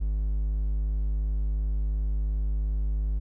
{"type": "tone", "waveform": "triangle", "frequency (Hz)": 51.4, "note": "G#1", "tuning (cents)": -17, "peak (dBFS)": -22, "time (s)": [0, 3.2], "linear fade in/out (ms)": 20, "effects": []}